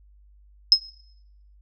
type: tone with exponential decay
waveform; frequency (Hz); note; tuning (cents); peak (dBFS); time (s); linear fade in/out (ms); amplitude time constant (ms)
sine; 5150; E8; -41; -6; 0.72-0.82; 1; 21
effects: noise-tail reverb RT60 0.8 s tail -21 dB re dry + added 50 Hz sine -51 dBFS peak until 1.61 s